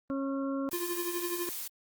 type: harmonic tone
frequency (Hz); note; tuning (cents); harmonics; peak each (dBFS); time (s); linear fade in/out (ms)
273.2; C#4; -25; 1 / 2 / 4 / 5; -31 / -37 / -43 / -45; 0.1-0.69; 0
type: noise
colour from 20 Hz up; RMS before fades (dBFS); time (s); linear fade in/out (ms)
blue; -38; 0.71-1.68; 10
type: tone with tremolo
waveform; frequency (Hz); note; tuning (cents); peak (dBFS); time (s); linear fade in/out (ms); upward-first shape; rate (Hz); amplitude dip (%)
square; 349.2; F4; 0; -31; 0.73-1.49; 0; triangle; 12; 70
effects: Opus 32 kbps